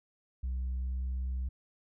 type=tone with pitch glide; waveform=sine; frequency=63.5 to 63.98 Hz; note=B1 to C2; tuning=+49 to -38 cents; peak=-29 dBFS; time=0.43-1.49 s; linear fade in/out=10 ms; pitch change=+13 cents; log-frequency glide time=0.78-0.93 s; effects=tanh soft clip ceiling -30 dBFS